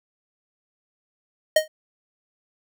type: tone with exponential decay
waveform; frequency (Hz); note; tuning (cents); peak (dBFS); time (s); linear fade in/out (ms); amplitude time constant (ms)
square; 622.3; D#5; 0; -11; 1.56-1.68; 5; 25
effects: none